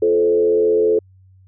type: tone with frequency modulation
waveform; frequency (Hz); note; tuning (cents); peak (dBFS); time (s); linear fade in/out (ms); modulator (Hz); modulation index
sine; 434.6; A4; -21; -12; 0.02-0.99; 5; 84.6; 0.69
effects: added 94 Hz sine -46 dBFS peak until 1.47 s